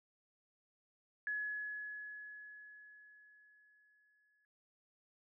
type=tone with exponential decay; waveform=sine; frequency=1694 Hz; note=G#6; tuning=34 cents sharp; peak=-35 dBFS; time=1.27-4.45 s; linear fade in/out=1 ms; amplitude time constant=690 ms; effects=none